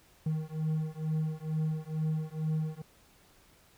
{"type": "beating tone pair", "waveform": "triangle", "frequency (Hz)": [155.56, 157.76], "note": ["D#3", "D#3"], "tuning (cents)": [0, 24], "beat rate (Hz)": 2.2, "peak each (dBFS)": [-31, -31], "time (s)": [0.26, 2.82], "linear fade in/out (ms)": 5, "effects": ["pink hiss -62 dBFS RMS until 3.77 s"]}